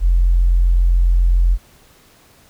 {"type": "tone", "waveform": "sine", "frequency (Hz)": 43.65, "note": "F1", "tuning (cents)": 0, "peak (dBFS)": -9, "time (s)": [0, 1.58], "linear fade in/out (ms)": 50, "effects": ["tanh soft clip ceiling -5 dBFS", "pink hiss -50 dBFS RMS until 2.49 s"]}